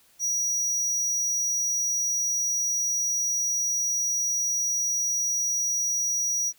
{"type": "tone", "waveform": "square", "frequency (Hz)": 5790, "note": "F#8", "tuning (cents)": -38, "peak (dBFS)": -24, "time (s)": [0.19, 6.53], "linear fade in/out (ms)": 50, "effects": ["white hiss -60 dBFS RMS until 6.58 s"]}